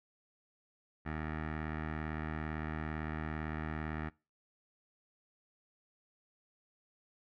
15% pulse tone with low-pass filter, 77.78 Hz, D#2, in tune, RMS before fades -39 dBFS, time 1.05-4.1 s, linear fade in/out 20 ms, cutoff 1800 Hz, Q 2.7, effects noise-tail reverb RT60 0.3 s tail -23 dB re dry

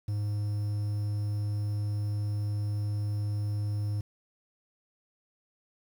triangle tone, 103.9 Hz, G#2, 1 cent sharp, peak -26 dBFS, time 0.08-4.01 s, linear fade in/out 5 ms, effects 9-bit

